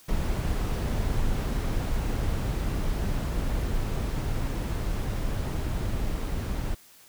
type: noise with level ramp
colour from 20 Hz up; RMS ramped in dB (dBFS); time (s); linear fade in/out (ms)
brown; -26 to -29; 0.08-6.75; 10
effects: white hiss -54 dBFS RMS until 7.08 s